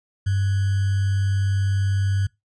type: tone with sample-and-hold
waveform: sine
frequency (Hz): 98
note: G2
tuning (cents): 0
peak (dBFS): -18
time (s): 0.26-2.27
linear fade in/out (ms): 10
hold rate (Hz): 1575
effects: noise-tail reverb RT60 0.2 s tail -23 dB re dry + resampled to 22050 Hz